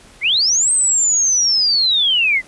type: linear two-way sweep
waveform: sine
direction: up then down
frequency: 1963 to 8372 to 1963 Hz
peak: -12 dBFS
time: 0.21-2.42 s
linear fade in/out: 50 ms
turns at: 0.72 s
effects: pink hiss -45 dBFS RMS until 2.47 s + resampled to 24000 Hz